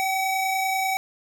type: tone pair together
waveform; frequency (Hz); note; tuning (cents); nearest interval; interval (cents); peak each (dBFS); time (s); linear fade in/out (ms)
square; 765.4 / 2266; G5 / C#7; -42 / +37; octave + perfect fifth; 1879; -24 / -29; 0-0.97; 0
effects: none